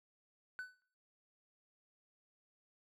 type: tone with exponential decay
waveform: triangle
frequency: 1500 Hz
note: F#6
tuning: 23 cents sharp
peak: -36 dBFS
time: 0.59-0.82 s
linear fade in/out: 0 ms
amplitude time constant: 50 ms
effects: noise-tail reverb RT60 0.5 s tail -22 dB re dry + tanh soft clip ceiling -34 dBFS